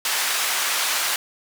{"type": "band-pass noise", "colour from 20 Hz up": "pink", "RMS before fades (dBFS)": -23, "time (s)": [0.05, 1.16], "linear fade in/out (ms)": 2, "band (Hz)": [1200, 16000], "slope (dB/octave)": 12, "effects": []}